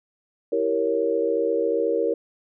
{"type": "chord", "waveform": "sine", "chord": "E diminished seventh", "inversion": "none", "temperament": "equal", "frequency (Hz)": [329.6, 392, 466.2, 554.4], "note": ["E4", "G4", "Bb4", "Db5"], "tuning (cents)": [0, 0, 0, 0], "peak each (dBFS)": [-28, -28, -22, -27], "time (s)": [0.52, 2.14], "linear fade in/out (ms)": 5, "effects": []}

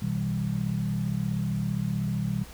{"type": "chord", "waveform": "sine", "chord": "E minor", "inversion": "second", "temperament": "equal with one note detuned", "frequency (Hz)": [123.47, 160.58, 196], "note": ["B2", "E3", "G3"], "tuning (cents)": [0, -45, 0], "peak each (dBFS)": -30, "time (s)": [0.02, 2.44], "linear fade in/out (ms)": 5, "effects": ["added 60 Hz sine -45 dBFS peak until 2.53 s", "pink hiss -48 dBFS RMS until 2.53 s"]}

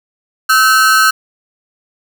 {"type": "ring-modulated tone", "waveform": "45% pulse", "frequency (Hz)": 1415, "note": "F6", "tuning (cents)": 22, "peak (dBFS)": -4, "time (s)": [0.49, 1.11], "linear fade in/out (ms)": 10, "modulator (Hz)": 119, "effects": []}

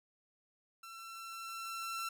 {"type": "tone with level ramp", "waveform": "sawtooth", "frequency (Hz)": 1347, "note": "E6", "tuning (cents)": 37, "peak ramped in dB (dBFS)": [-45, -33], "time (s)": [0.83, 2.09], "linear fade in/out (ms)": 5, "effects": []}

